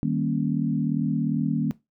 sine chord, Eb dominant seventh, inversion none, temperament equal with one note detuned, 155.56 / 196 / 233.1 / 275.7 Hz, Eb3 / G3 / Bb3 / Db4, 0 / 0 / 0 / -9 cents, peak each -26 / -30 / -26 / -28 dBFS, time 0.03-1.71 s, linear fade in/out 0 ms, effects noise-tail reverb RT60 0.2 s tail -18 dB re dry

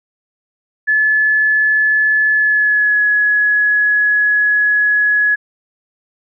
sine tone with pitch glide, 1723 to 1686.6 Hz, A6 to G#6, -37 to +26 cents, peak -10 dBFS, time 0.87-5.36 s, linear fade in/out 20 ms, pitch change -37 cents, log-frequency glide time 2.31-3.02 s, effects none

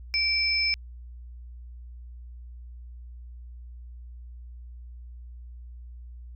sine tone pair together, 2329 / 5228 Hz, D7 / E8, -15 / -15 cents, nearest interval octave + major second, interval 1400 cents, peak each -25 / -25 dBFS, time 0.14-0.74 s, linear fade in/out 0 ms, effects added 60 Hz sine -40 dBFS peak until 6.35 s

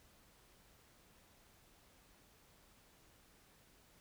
silence, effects pink hiss -67 dBFS RMS until 4 s

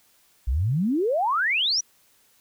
sine exponential sweep, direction up, 55.3 to 6060 Hz, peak -20 dBFS, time 0.47-1.81 s, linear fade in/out 10 ms, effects white hiss -61 dBFS RMS until 2.4 s

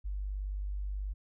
sine tone, 49.31 Hz, G1, 11 cents sharp, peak -33 dBFS, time 0.04-1.14 s, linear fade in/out 20 ms, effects none

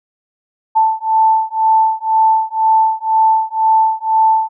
sine beating tone pair, 882 / 884 Hz, A5 / A5, +4 / +8 cents, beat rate 2 Hz, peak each -13 dBFS, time 0.75-4.49 s, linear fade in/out 20 ms, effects none

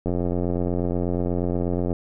click train, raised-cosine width 2 ms, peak -12 dBFS, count 166, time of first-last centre 0.06-1.929 s, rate 88.3 Hz, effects none

